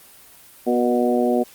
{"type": "harmonic tone with a mistuned harmonic", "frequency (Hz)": 122.2, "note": "B2", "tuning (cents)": -18, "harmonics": [2, 3, 4, 5, 6], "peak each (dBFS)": [-20, -22, -23, -24, -25], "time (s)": [0.66, 1.44], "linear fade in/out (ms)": 20, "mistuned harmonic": 4, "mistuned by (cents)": -20, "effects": ["white hiss -47 dBFS RMS until 1.54 s", "Opus 32 kbps"]}